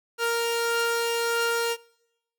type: tone pair together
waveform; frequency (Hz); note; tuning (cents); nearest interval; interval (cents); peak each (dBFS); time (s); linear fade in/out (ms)
sawtooth; 466.2 / 1397; A#4 / F6; 0 / 0; octave + perfect fifth; 1900; -21 / -25; 0.18-1.77; 50
effects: noise-tail reverb RT60 0.9 s tail -24 dB re dry

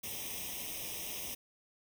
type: noise with comb filter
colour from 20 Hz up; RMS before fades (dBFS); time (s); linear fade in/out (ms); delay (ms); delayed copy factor
white; -41; 0.03-1.35; 10; 0.34; +1
effects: none

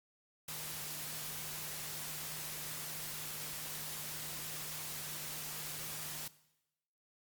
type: tone in noise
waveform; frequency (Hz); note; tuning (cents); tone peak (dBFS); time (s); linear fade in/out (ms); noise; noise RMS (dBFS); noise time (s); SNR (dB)
sine; 153.3; D#3; -25; -53; 0.48-6.28; 5; white; -43; 0.48-6.28; -13
effects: noise-tail reverb RT60 0.9 s tail -18 dB re dry + Opus 48 kbps

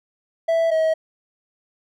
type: tone pair in turn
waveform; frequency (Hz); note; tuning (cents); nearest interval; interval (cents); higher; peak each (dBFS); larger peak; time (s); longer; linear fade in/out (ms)
triangle; 659.3 / 638.7; E5 / D#5; 0 / +45; minor second; 55; first; -14; neither; 0.48-0.71 / 0.71-0.94; neither; 10
effects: none

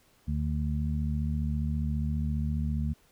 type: harmonic tone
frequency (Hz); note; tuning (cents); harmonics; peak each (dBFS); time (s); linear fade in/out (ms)
74.8; D2; +32; 1 / 2 / 3; -29 / -32 / -34; 0.27-2.94; 20
effects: pink hiss -64 dBFS RMS until 3.11 s

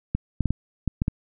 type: clicks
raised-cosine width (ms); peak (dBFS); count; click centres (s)
5; -10; 7; 0.15 / 0.407 / 0.457 / 0.506 / 0.877 / 1.019 / 1.081
effects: none

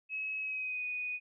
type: tone with pitch glide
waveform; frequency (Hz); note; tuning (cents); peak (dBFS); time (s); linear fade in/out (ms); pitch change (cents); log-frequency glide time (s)
sine; 2567 to 2482; E7 to D#7; -47 to -5; -34; 0.09-1.2; 50; -58; 0.4-0.85
effects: none

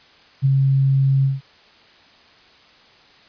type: tone with ADSR envelope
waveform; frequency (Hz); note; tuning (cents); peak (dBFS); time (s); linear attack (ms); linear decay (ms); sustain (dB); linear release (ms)
sine; 135.7; C#3; -36; -11; 0.42-1.41; 33; 18; -2; 170
effects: white hiss -50 dBFS RMS until 3.28 s + resampled to 11025 Hz

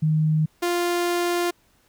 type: tone pair in turn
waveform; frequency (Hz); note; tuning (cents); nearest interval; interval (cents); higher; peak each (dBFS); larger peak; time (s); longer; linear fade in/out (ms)
sine / sawtooth; 155.56 / 349.2; D#3 / F4; 0 / 0; octave + major second; 1400; second; -17; neither; 0.02-0.46 / 0.62-1.51; second; 10
effects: pink hiss -62 dBFS RMS until 1.88 s

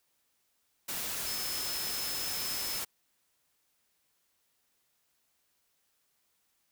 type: tone in noise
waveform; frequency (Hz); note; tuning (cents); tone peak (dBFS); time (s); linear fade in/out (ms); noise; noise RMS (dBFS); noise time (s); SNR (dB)
sine; 5200; E8; -24; -38; 1.26-2.8; 10; white; -36; 0.88-2.85; -5
effects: white hiss -75 dBFS RMS until 6.71 s

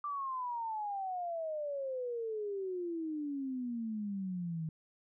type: exponential sweep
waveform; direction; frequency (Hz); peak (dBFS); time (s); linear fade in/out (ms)
sine; down; 1183 to 156.3; -35; 0.04-4.69; 2
effects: none

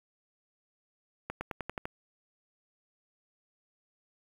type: accelerating click train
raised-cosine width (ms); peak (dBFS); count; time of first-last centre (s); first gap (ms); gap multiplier
0.5; -20; 7; 1.3-1.855; 110; 0.93
effects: 8-bit

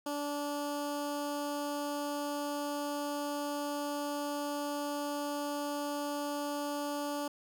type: tone with notch filter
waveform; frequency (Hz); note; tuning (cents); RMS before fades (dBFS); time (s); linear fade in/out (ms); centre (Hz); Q
15% pulse; 290; D4; -22; -36; 0.06-7.28; 5; 2200; 1.4
effects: none

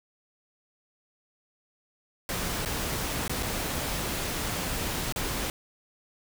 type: noise with dropouts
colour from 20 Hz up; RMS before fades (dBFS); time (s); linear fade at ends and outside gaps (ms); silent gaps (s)
pink; -31; 2.29-5.5; 1; 2.65-2.658 / 3.279-3.295 / 3.426-3.43 / 5.124-5.16
effects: none

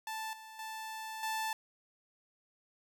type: tone with level steps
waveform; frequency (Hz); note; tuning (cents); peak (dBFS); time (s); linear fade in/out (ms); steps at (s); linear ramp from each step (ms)
sawtooth; 880; A5; 0; -34 / -45 / -37 / -30; 0.07-1.53; 2; 0.33 / 0.59 / 1.23; 2
effects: none

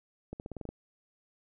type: accelerating click train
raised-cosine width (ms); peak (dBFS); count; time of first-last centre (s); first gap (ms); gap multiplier
2; -26; 8; 0.33-0.69; 69; 0.9
effects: none

